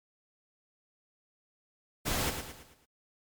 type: noise with echo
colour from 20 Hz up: pink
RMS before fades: -31 dBFS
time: 2.05-2.31 s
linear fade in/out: 20 ms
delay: 110 ms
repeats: 5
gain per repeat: -7 dB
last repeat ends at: 2.86 s
effects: MP3 96 kbps